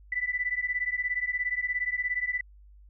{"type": "beating tone pair", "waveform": "sine", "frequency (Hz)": [1975.5, 1992.5], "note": ["B6", "B6"], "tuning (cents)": [0, 15], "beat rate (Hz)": 17, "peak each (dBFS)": -30, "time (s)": [0.12, 2.41], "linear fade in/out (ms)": 5, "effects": ["added 50 Hz sine -50 dBFS peak until 2.89 s"]}